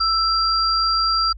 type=tone pair together; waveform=sine; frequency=1327 / 4751 Hz; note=E6 / D8; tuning=+11 / +19 cents; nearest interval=octave + minor seventh; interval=2208 cents; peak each=-19 dBFS; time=0-1.33 s; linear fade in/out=10 ms; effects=added 50 Hz sine -34 dBFS peak until 1.37 s